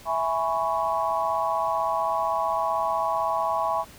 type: chord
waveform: sine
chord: C# minor seventh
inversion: first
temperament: equal with one note detuned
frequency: 659.3 / 830.6 / 992.9 / 1108.7 Hz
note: E5 / G#5 / B5 / C#6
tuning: 0 / 0 / +9 / 0 cents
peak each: -28 dBFS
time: 0.05-3.85 s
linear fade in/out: 50 ms
effects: pink hiss -48 dBFS RMS until 3.98 s